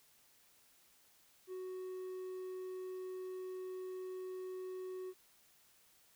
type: tone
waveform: triangle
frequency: 371 Hz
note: F#4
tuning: 5 cents sharp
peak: -40 dBFS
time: 1.47-5.14 s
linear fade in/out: 50 ms
effects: white hiss -68 dBFS RMS until 6.15 s